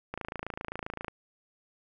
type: click train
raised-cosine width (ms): 0.5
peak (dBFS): -20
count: 27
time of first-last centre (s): 0.14-1.082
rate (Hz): 27.6
effects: none